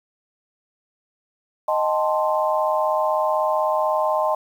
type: chord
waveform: sine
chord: A half-diminished seventh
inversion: second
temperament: equal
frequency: 622.3 / 784 / 880 / 1046.5 Hz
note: Eb5 / G5 / A5 / C6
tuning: 0 / 0 / 0 / 0 cents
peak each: -21 / -27 / -24 / -24 dBFS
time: 1.68-4.35 s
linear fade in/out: 5 ms
effects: 8-bit